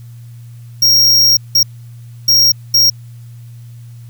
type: tone bursts at uneven times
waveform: square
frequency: 5588 Hz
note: F8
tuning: in tune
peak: -7 dBFS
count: 4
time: 0.82-1.37 / 1.55-1.63 / 2.28-2.52 / 2.74-2.9 s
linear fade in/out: 5 ms
effects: added 118 Hz sine -31 dBFS peak until 4.09 s + white hiss -52 dBFS RMS until 4.09 s